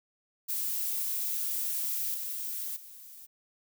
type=noise with level steps; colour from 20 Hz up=violet; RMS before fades=-32 / -36 / -49 dBFS; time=0.48-3.27 s; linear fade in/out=20 ms; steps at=2.14 / 2.76 s; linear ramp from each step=5 ms; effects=none